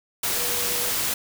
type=tone in noise; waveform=sine; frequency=482.9 Hz; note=B4; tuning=39 cents flat; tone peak=-35 dBFS; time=0.36-0.9 s; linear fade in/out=5 ms; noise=white; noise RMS=-25 dBFS; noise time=0.23-1.14 s; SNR=-13 dB; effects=none